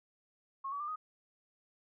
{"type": "tone with pitch steps", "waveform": "sine", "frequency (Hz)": [1087, 1138.4, 1192.2, 1248.6], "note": ["C#6", "C#6", "D6", "D#6"], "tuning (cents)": [-34, 46, 26, 6], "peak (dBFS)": -36, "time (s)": [0.64, 0.96], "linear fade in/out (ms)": 10, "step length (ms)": 80, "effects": []}